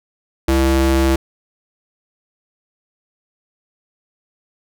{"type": "ring-modulated tone", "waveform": "square", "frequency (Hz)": 132.9, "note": "C3", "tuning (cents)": 27, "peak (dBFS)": -10, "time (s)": [0.48, 1.16], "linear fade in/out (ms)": 5, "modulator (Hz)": 201, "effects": []}